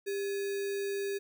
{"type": "tone with sample-and-hold", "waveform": "sine", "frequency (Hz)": 398.1, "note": "G4", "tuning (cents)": 27, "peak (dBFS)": -31, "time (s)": [0.06, 1.19], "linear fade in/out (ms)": 20, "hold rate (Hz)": 2100, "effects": []}